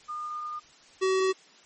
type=tone pair in turn; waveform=sine / square; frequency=1216 / 378.6 Hz; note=D#6 / F#4; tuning=-40 / +40 cents; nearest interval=octave + minor sixth; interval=2020 cents; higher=first; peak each=-32 / -23 dBFS; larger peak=second; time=0.08-0.6 / 1.01-1.33 s; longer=first; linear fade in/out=20 ms; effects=white hiss -55 dBFS RMS until 1.65 s + MP3 32 kbps